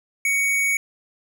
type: tone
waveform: square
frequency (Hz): 2237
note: C#7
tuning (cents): +15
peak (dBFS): -19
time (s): 0.25-0.77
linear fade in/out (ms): 2
effects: none